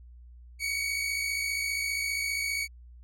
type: tone pair together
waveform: sawtooth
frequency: 2200 / 2255 Hz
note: C#7 / C#7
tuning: -14 / +29 cents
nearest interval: unison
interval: 43 cents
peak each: -32 / -26 dBFS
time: 0.59-2.68 s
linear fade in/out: 50 ms
effects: added 60 Hz sine -47 dBFS peak until 3.03 s + low-pass 12000 Hz 12 dB/octave